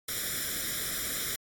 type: noise with comb filter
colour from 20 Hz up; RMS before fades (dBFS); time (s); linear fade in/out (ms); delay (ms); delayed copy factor
white; -33; 0.08-1.36; 5; 0.55; +0.9
effects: AAC 64 kbps